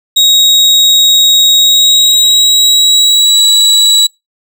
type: tone with pitch glide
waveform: 35% pulse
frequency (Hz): 3784 to 3908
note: A#7 to B7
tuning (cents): +25 to -19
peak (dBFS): -3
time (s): 0.16-4.07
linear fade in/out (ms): 10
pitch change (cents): +56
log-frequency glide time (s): 1.57-3.45
effects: noise-tail reverb RT60 0.2 s tail -23 dB re dry